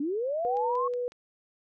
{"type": "linear sweep", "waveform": "sine", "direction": "up", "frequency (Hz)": [269.2, 1110], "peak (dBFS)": -27, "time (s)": [0, 0.88], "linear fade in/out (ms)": 5}
{"type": "tone", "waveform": "sine", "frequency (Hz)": 490.5, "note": "B4", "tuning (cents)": -12, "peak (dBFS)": -28, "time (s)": [0.45, 1.08], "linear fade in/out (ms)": 0}
{"type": "click train", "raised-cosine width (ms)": 0.2, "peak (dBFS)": -34, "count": 4, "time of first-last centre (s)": [0.57, 1.12], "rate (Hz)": 5.45}
{"effects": []}